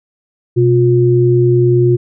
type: tone pair together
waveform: sine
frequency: 125.72 / 355.6 Hz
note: B2 / F4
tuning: +31 / +31 cents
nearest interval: octave + tritone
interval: 1800 cents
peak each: -10 dBFS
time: 0.56-1.97 s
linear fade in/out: 20 ms
effects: none